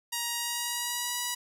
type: tone with pitch glide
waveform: 5% pulse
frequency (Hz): 945 to 972.7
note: A#5 to B5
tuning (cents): +23 to -27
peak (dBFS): -18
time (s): 0.12-1.35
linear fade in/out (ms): 10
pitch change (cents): +50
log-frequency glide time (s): 0.37-1.18
effects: none